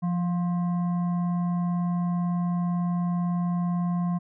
sine tone with frequency modulation, 174.61 Hz, F3, in tune, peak -23 dBFS, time 0.02-4.19 s, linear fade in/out 20 ms, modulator 882 Hz, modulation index 0.32, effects none

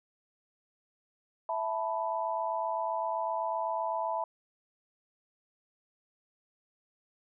sine chord, E suspended fourth, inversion none, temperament equal, 659.3 / 880 / 987.8 Hz, E5 / A5 / B5, 0 / 0 / 0 cents, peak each -34 dBFS, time 1.49-4.24 s, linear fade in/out 2 ms, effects none

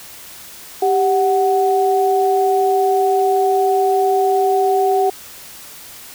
sine tone pair together, 392.2 / 744 Hz, G4 / F#5, +1 / +9 cents, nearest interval major seventh, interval 1108 cents, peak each -15 dBFS, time 0.82-5.1 s, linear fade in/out 5 ms, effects white hiss -37 dBFS RMS until 6.14 s

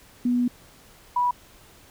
sine tone pair in turn, 244.7 / 978.8 Hz, B3 / B5, -16 / -16 cents, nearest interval 2 octaves, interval 2400 cents, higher second, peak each -19 dBFS, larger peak neither, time 0.25-0.48 / 1.16-1.31 s, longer first, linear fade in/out 5 ms, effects pink hiss -52 dBFS RMS until 1.9 s

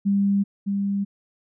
sine tone pair in turn, 199.3 / 199.3 Hz, G3 / G3, +29 / +29 cents, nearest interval unison, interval 0 cents, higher neither, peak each -17 / -21 dBFS, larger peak first, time 0.05-0.44 / 0.66-1.05 s, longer neither, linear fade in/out 20 ms, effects none

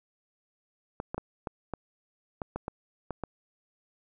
clicks, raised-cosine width 1 ms, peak -19 dBFS, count 10, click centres 1.001 / 1.145 / 1.18 / 1.472 / 1.737 / 2.418 / 2.56 / 2.681 / 3.107 / 3.237 s, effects none

